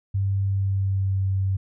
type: tone with pitch glide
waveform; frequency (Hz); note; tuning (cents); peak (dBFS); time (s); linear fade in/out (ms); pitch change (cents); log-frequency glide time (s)
sine; 98 to 96.15; G2 to G2; 0 to -33; -20; 0.14-1.57; 10; -33; 0.44-1.25
effects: none